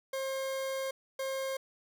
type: tone pair in turn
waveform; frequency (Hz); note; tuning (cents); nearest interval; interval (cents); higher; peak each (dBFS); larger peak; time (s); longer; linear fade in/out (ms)
40% pulse; 534 / 534; C5 / C5; +35 / +35; unison; 0; neither; -32 / -32; neither; 0.13-0.91 / 1.19-1.57; first; 5
effects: none